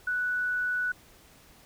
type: tone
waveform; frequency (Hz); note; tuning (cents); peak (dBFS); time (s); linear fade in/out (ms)
sine; 1480; F#6; 0; -26; 0.07-0.92; 5
effects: pink hiss -56 dBFS RMS until 1.65 s